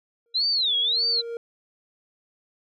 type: tone with exponential growth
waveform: triangle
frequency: 466.2 Hz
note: A#4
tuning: in tune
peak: -26 dBFS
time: 0.26-1.37 s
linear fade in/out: 1 ms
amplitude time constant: 240 ms
type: tone with vibrato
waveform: sine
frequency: 3900 Hz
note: B7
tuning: 23 cents flat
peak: -20 dBFS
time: 0.34-1.22 s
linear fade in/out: 20 ms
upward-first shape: sine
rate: 1.7 Hz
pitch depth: 290 cents each way
effects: none